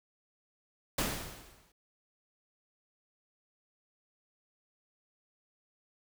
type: noise with exponential decay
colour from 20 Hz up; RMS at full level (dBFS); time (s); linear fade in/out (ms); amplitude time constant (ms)
pink; -29; 0.98-1.72; 5; 160
effects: none